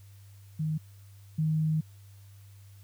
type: tone pair in turn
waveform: sine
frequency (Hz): 155.7 / 156.48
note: D#3 / D#3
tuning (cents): +2 / +10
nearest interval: unison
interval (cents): 8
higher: second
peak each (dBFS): -27 / -24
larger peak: second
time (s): 0.59-0.78 / 1.38-1.81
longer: second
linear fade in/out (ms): 10
effects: added 99 Hz sine -49 dBFS peak until 2.83 s + white hiss -63 dBFS RMS until 2.83 s